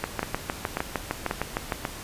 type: two click trains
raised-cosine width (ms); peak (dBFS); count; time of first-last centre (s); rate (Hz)
0.5; -11 / -10; 4 / 12; 0.23-1.852 / 0.04-1.722; 1.85 / 6.54
effects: pink hiss -39 dBFS RMS until 2.03 s + resampled to 32000 Hz